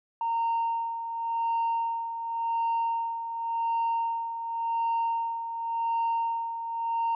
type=tone with tremolo; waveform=sine; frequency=921 Hz; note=A#5; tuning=21 cents flat; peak=-22 dBFS; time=0.21-7.15 s; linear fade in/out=2 ms; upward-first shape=sine; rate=0.9 Hz; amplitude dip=65%; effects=tanh soft clip ceiling -22 dBFS